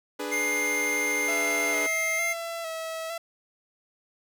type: chord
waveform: sawtooth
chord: G# diminished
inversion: second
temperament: equal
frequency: 293.7 / 415.3 / 493.9 Hz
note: D4 / G#4 / B4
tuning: 0 / 0 / 0 cents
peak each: -31 dBFS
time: 0.19-1.87 s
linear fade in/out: 10 ms
type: tone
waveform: square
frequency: 2109 Hz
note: C7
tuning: 13 cents sharp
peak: -26 dBFS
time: 0.31-2.34 s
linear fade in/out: 20 ms
type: tone with vibrato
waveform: sawtooth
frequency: 659.3 Hz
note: E5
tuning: in tune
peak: -28 dBFS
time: 1.28-3.18 s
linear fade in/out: 5 ms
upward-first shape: square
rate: 1.1 Hz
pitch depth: 29 cents each way
effects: none